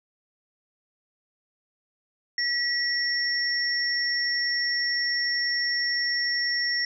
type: tone pair together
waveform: sine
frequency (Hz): 1935 / 5473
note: B6 / F8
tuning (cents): -36 / -36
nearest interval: octave + tritone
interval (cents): 1800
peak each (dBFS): -26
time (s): 2.38-6.85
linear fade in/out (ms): 2
effects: none